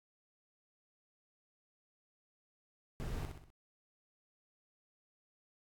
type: noise with echo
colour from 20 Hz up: brown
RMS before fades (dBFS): -39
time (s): 3-3.25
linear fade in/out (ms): 0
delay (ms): 63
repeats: 4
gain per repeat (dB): -6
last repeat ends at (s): 3.502
effects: AAC 64 kbps